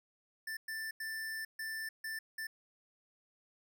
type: tone bursts at uneven times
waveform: square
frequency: 1772 Hz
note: A6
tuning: 12 cents sharp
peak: -39 dBFS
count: 6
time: 0.47-0.57 / 0.68-0.91 / 1-1.45 / 1.59-1.89 / 2.04-2.19 / 2.38-2.47 s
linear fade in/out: 5 ms
effects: none